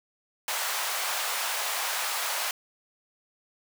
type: high-pass noise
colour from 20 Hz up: pink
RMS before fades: -30 dBFS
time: 0.48-2.51 s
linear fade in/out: 2 ms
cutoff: 700 Hz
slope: 24 dB/octave
effects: none